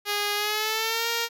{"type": "tone with pitch glide", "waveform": "5% pulse", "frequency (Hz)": [411.8, 464.9], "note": ["G#4", "A#4"], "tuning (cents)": [-15, -5], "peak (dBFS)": -13, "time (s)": [0.05, 1.29], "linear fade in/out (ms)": 50, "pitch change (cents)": 210, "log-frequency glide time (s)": [0.35, 1.08], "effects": []}